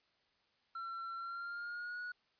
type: tone with pitch glide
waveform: triangle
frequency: 1354 to 1459.6 Hz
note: E6 to F#6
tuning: +46 to -24 cents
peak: -39 dBFS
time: 0.75-2.12 s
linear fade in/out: 5 ms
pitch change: +130 cents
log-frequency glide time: 1.15-2.01 s
effects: white hiss -75 dBFS RMS until 2.39 s + resampled to 11025 Hz